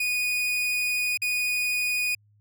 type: tone with dropouts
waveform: 40% pulse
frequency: 2472 Hz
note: D#7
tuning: 12 cents flat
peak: -23 dBFS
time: 0-2.15 s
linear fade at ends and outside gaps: 5 ms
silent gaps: 1.174-1.218 s
effects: added 104 Hz sine -58 dBFS peak until 2.4 s